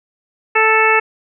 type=harmonic tone; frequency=440 Hz; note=A4; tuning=in tune; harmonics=1 / 2 / 3 / 4 / 5 / 6; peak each=-17 / -17 / -17 / -17 / -17 / -17 dBFS; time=0.55-1 s; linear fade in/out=10 ms; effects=none